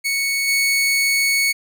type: tone with level steps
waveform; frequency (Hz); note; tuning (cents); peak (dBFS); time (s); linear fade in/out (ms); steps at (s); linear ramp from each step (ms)
sawtooth; 2217; C#7; 0; -15 / -12; 0.04-1.53; 20; 0.47; 20
effects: none